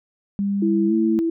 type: tone with pitch glide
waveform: sine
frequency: 200 to 221.9 Hz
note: G3 to A3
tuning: +35 to +15 cents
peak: -19 dBFS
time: 0.39-1.19 s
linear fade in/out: 0 ms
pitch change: +180 cents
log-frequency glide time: 0.87-0.93 s
type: tone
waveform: sine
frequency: 330.7 Hz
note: E4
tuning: 6 cents sharp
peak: -18 dBFS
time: 0.62-1.3 s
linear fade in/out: 5 ms
effects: none